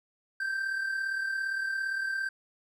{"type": "tone pair together", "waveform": "triangle", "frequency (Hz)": [1564.5, 1602], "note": ["G6", "G6"], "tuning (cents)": [-4, 37], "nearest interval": "unison", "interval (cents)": 41, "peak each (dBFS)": [-28, -37], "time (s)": [0.4, 2.29], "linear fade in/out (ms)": 5, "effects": []}